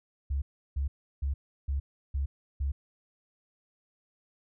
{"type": "tone bursts", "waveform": "sine", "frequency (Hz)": 69.3, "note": "C#2", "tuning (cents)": 0, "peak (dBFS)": -26, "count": 6, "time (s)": [0.3, 2.72], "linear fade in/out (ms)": 10, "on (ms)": 120, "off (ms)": 340, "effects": ["tanh soft clip ceiling -22 dBFS"]}